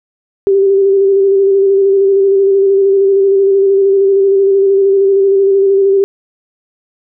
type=tone with vibrato; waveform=sine; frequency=392 Hz; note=G4; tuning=in tune; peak=-6 dBFS; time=0.47-6.04 s; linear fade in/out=0 ms; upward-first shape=square; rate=13 Hz; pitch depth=22 cents each way; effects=none